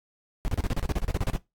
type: noise bursts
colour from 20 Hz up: brown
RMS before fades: -25 dBFS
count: 15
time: 0.45-1.362 s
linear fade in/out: 0 ms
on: 30 ms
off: 33 ms
effects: noise-tail reverb RT60 0.2 s tail -19 dB re dry + AAC 64 kbps